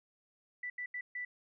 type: tone bursts at uneven times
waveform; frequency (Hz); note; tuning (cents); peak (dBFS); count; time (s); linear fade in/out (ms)
sine; 1975.5; B6; 0; -37; 4; 0.63-0.7 / 0.78-0.86 / 0.94-1.01 / 1.15-1.25; 5
effects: none